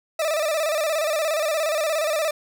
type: tone with vibrato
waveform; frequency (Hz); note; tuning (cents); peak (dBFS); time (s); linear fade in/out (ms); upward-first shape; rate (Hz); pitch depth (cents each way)
40% pulse; 622.3; D#5; 0; -20; 0.19-2.31; 5; square; 17; 75
effects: none